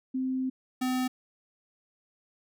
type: tone pair in turn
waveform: sine / square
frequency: 260 / 255.2 Hz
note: C4 / C4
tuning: -11 / -43 cents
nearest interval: unison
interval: 32 cents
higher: first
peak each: -27 dBFS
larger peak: neither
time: 0.14-0.5 / 0.81-1.08 s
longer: first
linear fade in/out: 10 ms
effects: none

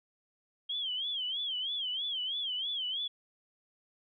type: tone with vibrato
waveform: sine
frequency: 3200 Hz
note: G7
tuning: 35 cents sharp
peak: -32 dBFS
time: 0.69-3.08 s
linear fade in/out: 10 ms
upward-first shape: sine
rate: 3.1 Hz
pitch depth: 140 cents each way
effects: none

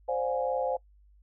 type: chord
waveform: sine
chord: D half-diminished seventh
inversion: third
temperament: equal with one note detuned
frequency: 523.3 / 587.3 / 711.9 / 830.6 Hz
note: C5 / D5 / F5 / Ab5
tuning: 0 / 0 / +33 / 0 cents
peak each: -29 / -35 / -34 / -34 dBFS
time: 0.08-0.77 s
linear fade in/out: 10 ms
effects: noise-tail reverb RT60 0.1 s tail -22 dB re dry + added 50 Hz sine -56 dBFS peak until 1.22 s

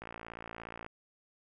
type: click train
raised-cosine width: 0.5 ms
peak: -28 dBFS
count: 49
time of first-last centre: 0.02-0.864 s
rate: 56.9 Hz
effects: none

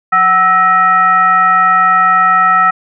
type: tone with frequency modulation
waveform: sine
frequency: 1314 Hz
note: E6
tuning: 6 cents flat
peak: -6 dBFS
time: 0.12-2.71 s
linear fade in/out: 10 ms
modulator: 568 Hz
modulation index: 0.75
effects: none

